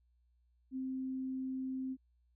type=tone; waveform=sine; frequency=261.6 Hz; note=C4; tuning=in tune; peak=-36 dBFS; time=0.71-1.97 s; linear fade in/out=50 ms; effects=added 60 Hz sine -69 dBFS peak until 2.35 s